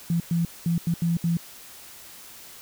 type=tone bursts at uneven times; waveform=sine; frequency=169 Hz; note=E3; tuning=43 cents sharp; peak=-20 dBFS; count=6; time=0.1-0.2 / 0.31-0.45 / 0.66-0.78 / 0.87-0.94 / 1.02-1.17 / 1.24-1.37 s; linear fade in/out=2 ms; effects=white hiss -45 dBFS RMS until 2.61 s